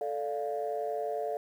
sine chord, D minor, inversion second, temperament equal, 440 / 587.3 / 698.5 Hz, A4 / D5 / F5, 0 / 0 / 0 cents, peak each -34 / -35 / -34 dBFS, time 0.01-1.37 s, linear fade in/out 2 ms, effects tanh soft clip ceiling -23 dBFS + 10-bit

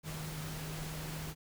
sine tone in noise, 156 Hz, D#3, 5 cents sharp, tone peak -41 dBFS, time 0.03-1.35 s, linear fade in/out 50 ms, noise pink, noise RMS -44 dBFS, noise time 0.03-1.35 s, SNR 0 dB, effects none

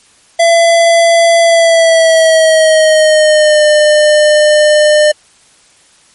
square tone with pitch glide, 673 to 603 Hz, E5 to D5, +36 to +46 cents, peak -5 dBFS, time 0.39-5.12 s, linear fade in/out 10 ms, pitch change -190 cents, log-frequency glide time 1.41-3.64 s, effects white hiss -46 dBFS RMS until 6.14 s + MP3 48 kbps

